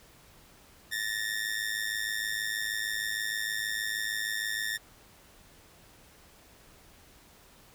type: ring-modulated tone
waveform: sawtooth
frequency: 1808 Hz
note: A6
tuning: 47 cents sharp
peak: -24 dBFS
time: 0.91-4.78 s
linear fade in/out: 20 ms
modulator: 53.2 Hz
effects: pink hiss -57 dBFS RMS until 7.74 s